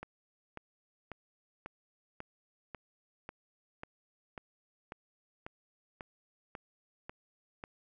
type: click train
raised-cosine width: 0.5 ms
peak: -27 dBFS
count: 15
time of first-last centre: 0.03-7.639 s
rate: 1.84 Hz
effects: none